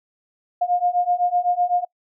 sine beating tone pair, 707 / 714.9 Hz, F5 / F5, +21 / +40 cents, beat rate 7.9 Hz, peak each -21 / -20 dBFS, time 0.61-1.85 s, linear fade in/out 10 ms, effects noise-tail reverb RT60 0.1 s tail -25 dB re dry

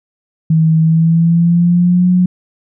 sine tone with pitch glide, 160.2 to 180.86 Hz, E3 to F#3, -49 to -39 cents, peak -7 dBFS, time 0.5-2.26 s, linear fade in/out 5 ms, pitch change +210 cents, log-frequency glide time 0.81-2.1 s, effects none

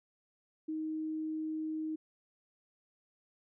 sine tone, 313.5 Hz, D#4, 13 cents sharp, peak -34 dBFS, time 0.68-1.96 s, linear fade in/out 10 ms, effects none

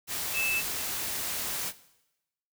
sine tone in noise, 2628 Hz, E7, 6 cents flat, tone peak -26 dBFS, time 0.33-0.63 s, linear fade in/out 50 ms, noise white, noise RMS -33 dBFS, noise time 0.07-1.73 s, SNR +4 dB, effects noise-tail reverb RT60 0.9 s tail -17 dB re dry

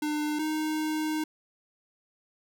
square tone pair in turn, 300.6 / 309.9 Hz, D4 / D#4, +40 / -7 cents, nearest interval minor second, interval 53 cents, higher second, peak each -28 dBFS, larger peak neither, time 0.02-0.39 / 0.39-1.24 s, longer second, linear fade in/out 5 ms, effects none

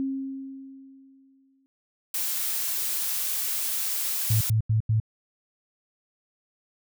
sine tone with exponential decay, 269.1 Hz, C4, 49 cents sharp, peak -24 dBFS, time 0-1.66 s, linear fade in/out 0 ms, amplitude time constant 360 ms
blue noise, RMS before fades -28 dBFS, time 2.14-4.5 s, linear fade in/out 5 ms
sine tone bursts, 110 Hz, A2, in tune, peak -19 dBFS, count 4, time 4.3-5.001 s, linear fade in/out 5 ms, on 110 ms, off 87 ms
effects none

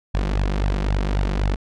sawtooth tone with flanger, 49 Hz, G1, in tune, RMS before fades -21 dBFS, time 0.14-1.56 s, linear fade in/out 10 ms, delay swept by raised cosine 1.1 to 5.8 ms, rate 3.8 Hz, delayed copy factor +0.75, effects low-pass 5000 Hz 12 dB/octave

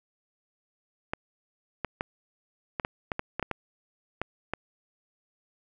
clicks, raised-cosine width 0.5 ms, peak -14 dBFS, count 12, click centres 1.135 / 1.847 / 2.009 / 2.798 / 2.849 / 3.118 / 3.194 / 3.396 / 3.427 / 3.513 / 4.216 / 4.536 s, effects none

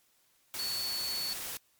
sine tone in noise, 4435 Hz, C#8, in tune, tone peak -33 dBFS, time 0.59-1.33 s, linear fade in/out 0 ms, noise white, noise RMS -39 dBFS, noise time 0.54-1.57 s, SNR +3 dB, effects white hiss -69 dBFS RMS until 1.79 s + MP3 96 kbps

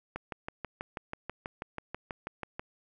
click train, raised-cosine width 0.5 ms, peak -21 dBFS, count 16, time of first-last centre 0.16-2.595 s, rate 6.16 Hz, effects none

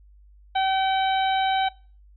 harmonic tone, 767 Hz, G5, 38 cents flat, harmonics 1 / 2 / 3 / 4 / 5, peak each -20 / -31 / -34 / -33 / -34 dBFS, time 0.55-1.69 s, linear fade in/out 10 ms, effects noise-tail reverb RT60 0.4 s tail -23 dB re dry + added 50 Hz sine -49 dBFS peak until 2.16 s

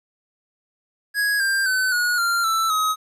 square tone with pitch steps, 1661.2 / 1588 / 1518.1 / 1451.2 / 1387.2 / 1326.1 / 1267.7 Hz, G#6 / G6 / F#6 / F#6 / F6 / E6 / D#6, 0 / +22 / +44 / -34 / -12 / +10 / +32 cents, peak -19 dBFS, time 1.14-2.96 s, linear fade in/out 50 ms, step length 260 ms, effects resampled to 32000 Hz + 10-bit

